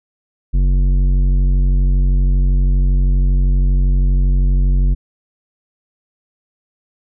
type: tone with tanh clipping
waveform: sine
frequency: 46.3 Hz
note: F#1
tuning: 2 cents sharp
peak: -12 dBFS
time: 0.53-4.95 s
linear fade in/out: 20 ms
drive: 11 dB
effects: none